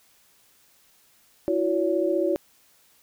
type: tone cluster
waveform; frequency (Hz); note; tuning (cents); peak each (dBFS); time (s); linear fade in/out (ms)
sine; 330.6 / 365.6 / 567; E4 / F#4 / C#5; +5 / -21 / +39; -25; 1.48-2.36; 0
effects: white hiss -60 dBFS RMS until 3.02 s

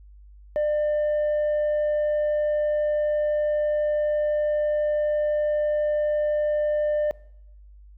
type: tone with tanh clipping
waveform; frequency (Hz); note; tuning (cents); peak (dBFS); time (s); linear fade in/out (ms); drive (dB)
sine; 599; D5; +34; -21; 0.56-7.11; 0; 2
effects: noise-tail reverb RT60 0.8 s tail -22 dB re dry + added 50 Hz sine -45 dBFS peak until 7.97 s

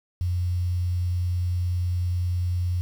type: tone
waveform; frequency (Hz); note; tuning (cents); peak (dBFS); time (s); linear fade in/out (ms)
sine; 89; F2; +33; -22; 0.21-2.81; 0
effects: 8-bit

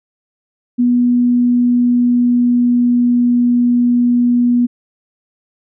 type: tone with pitch glide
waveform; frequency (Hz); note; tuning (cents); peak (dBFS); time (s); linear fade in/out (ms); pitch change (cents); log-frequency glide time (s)
sine; 244 to 242.5; B3 to B3; -21 to -31; -9; 0.78-4.67; 20; -10; 1.04-3.36
effects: none

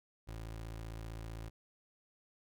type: tone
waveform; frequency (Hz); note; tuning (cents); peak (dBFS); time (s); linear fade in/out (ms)
25% pulse; 55.5; A1; +16; -39; 0.27-1.5; 20
effects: none

